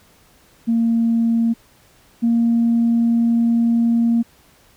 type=tone pair in turn; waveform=sine; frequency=230 / 232.7 Hz; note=A#3 / A#3; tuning=-23 / -3 cents; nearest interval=unison; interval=20 cents; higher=second; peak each=-13 / -12 dBFS; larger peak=second; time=0.67-1.54 / 2.22-4.23 s; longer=second; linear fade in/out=20 ms; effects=tanh soft clip ceiling -9 dBFS + pink hiss -53 dBFS RMS until 4.76 s